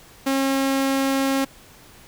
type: tone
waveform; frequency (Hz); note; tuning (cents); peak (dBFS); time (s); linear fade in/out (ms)
sawtooth; 270.7; C#4; -41; -15; 0.26-1.45; 10
effects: pink hiss -48 dBFS RMS until 2.07 s